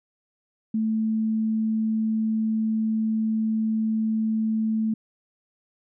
sine tone, 220 Hz, A3, in tune, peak -21 dBFS, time 0.74-4.94 s, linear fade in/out 5 ms, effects none

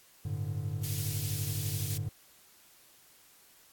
triangle chord, G suspended second, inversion none, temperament equal, 98 / 110 / 146.83 Hz, G2 / A2 / D3, 0 / 0 / 0 cents, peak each -34 / -35 / -35 dBFS, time 0.25-2.09 s, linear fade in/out 5 ms
white high-pass noise, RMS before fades -39 dBFS, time 0.83-1.98 s, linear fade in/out 10 ms, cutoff 2900 Hz, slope 12 dB/octave
effects white hiss -60 dBFS RMS until 3.72 s + AAC 64 kbps

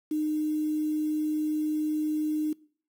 sine tone with quantisation, 306.2 Hz, D#4, 28 cents flat, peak -25 dBFS, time 0.11-2.53 s, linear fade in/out 5 ms, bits 8, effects noise-tail reverb RT60 0.5 s tail -22 dB re dry

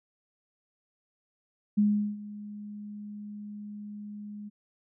sine tone with ADSR envelope, 207.7 Hz, G#3, in tune, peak -19 dBFS, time 1.77-4.5 s, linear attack 15 ms, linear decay 380 ms, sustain -19 dB, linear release 24 ms, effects none

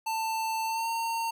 square tone with pitch glide, 890 to 914 Hz, A5 to A#5, +20 to -34 cents, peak -29 dBFS, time 0.06-1.31 s, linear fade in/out 10 ms, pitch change +46 cents, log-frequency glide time 0.64-0.88 s, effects none

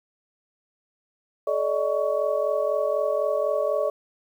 sine tone cluster, 429.2 / 580 / 624 / 1120 Hz, A4 / D5 / D#5 / C#6, -43 / -22 / +5 / +18 cents, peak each -29 / -24 / -26 / -33 dBFS, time 1.47-3.9 s, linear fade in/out 5 ms, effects 9-bit

